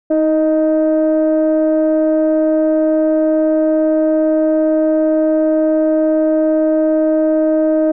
sine tone pair together, 315.5 / 622.3 Hz, D#4 / D#5, +24 / 0 cents, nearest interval octave, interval 1176 cents, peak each -12 dBFS, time 0.1-7.92 s, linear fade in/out 10 ms, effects tanh soft clip ceiling -6 dBFS

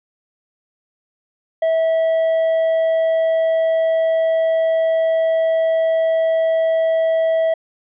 triangle tone, 650 Hz, E5, 24 cents flat, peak -12 dBFS, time 1.62-7.54 s, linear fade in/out 5 ms, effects resampled to 8000 Hz

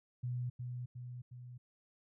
sine tone with echo, 123.47 Hz, B2, in tune, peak -35 dBFS, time 0.23-0.5 s, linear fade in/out 10 ms, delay 360 ms, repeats 3, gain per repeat -4 dB, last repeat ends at 1.58 s, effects none

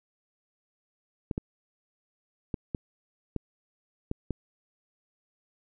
clicks, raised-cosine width 3 ms, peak -17 dBFS, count 7, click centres 1.312 / 1.379 / 2.542 / 2.748 / 3.363 / 4.114 / 4.307 s, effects none

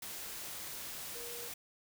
sine tone in noise, 475.9 Hz, A#4, 36 cents sharp, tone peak -48 dBFS, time 1.15-1.48 s, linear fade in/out 5 ms, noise white, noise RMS -44 dBFS, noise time 0.02-1.54 s, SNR -7 dB, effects none

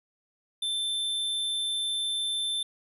square tone, 3547 Hz, A7, 13 cents sharp, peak -28 dBFS, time 0.62-2.63 s, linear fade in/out 5 ms, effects resampled to 32000 Hz

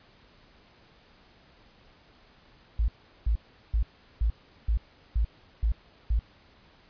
sine tone bursts, 55 Hz, A1, in tune, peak -21 dBFS, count 8, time 2.79-6.194 s, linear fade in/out 5 ms, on 93 ms, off 380 ms, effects pink hiss -58 dBFS RMS until 6.89 s + resampled to 11025 Hz

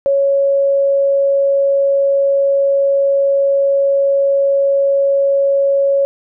sine tone, 554.4 Hz, C#5, in tune, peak -10 dBFS, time 0.06-6.05 s, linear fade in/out 0 ms, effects none

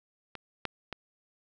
clicks, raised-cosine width 0.3 ms, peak -24 / -15 / -20 dBFS, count 3, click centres 0.353 / 0.653 / 0.927 s, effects none

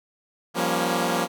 10% pulse chord, G half-diminished seventh, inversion third, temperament equal with one note detuned, 174.61 / 196 / 236.1 / 277.2 Hz, F3 / G3 / Bb3 / Db4, 0 / 0 / +22 / 0 cents, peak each -18 / -22 / -18 / -21 dBFS, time 0.54-1.28 s, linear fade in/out 50 ms, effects none

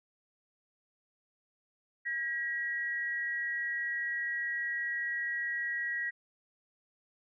sine tone pair together, 1632 / 1913 Hz, G#6 / A#6, -31 / +44 cents, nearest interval minor third, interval 275 cents, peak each -40 / -32 dBFS, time 2.05-6.11 s, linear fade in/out 20 ms, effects none

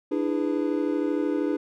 triangle chord, E dominant seventh, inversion third, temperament just, 296.7 / 329.6 / 412 / 494.4 Hz, D4 / E4 / G#4 / B4, +18 / 0 / -14 / +2 cents, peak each -24 / -27 / -28 / -30 dBFS, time 0.11-1.57 s, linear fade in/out 10 ms, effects none

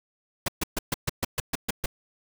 pink noise bursts, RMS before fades -26 dBFS, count 10, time 0.46-1.86 s, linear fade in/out 5 ms, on 23 ms, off 130 ms, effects none

